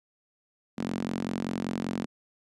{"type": "tone with high-pass filter", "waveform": "sawtooth", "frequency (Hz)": 45.15, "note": "F#1", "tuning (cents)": -42, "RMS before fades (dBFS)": -32, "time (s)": [0.77, 2.06], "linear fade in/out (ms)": 20, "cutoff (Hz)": 220, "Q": 3.4, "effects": ["low-pass 8000 Hz 12 dB/octave"]}